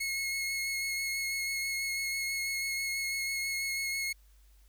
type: tone with vibrato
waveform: sawtooth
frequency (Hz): 2173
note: C#7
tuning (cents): -35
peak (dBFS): -28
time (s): 0-4.13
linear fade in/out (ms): 10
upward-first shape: sine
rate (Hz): 6.1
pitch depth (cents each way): 13
effects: added 50 Hz sine -57 dBFS peak until 4.68 s + white hiss -69 dBFS RMS until 4.68 s